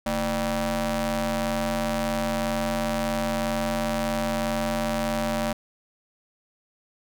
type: ring-modulated tone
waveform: sawtooth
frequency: 185 Hz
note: F#3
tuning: in tune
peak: -17 dBFS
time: 0.06-5.53 s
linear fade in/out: 5 ms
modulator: 411 Hz
effects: none